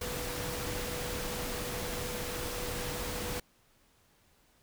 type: tone in noise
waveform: sine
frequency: 491 Hz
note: B4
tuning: 10 cents flat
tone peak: -41 dBFS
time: 0.01-3.4 s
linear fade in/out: 5 ms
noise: pink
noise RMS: -37 dBFS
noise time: 0.01-3.4 s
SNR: -7 dB
effects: pink hiss -67 dBFS RMS until 4.62 s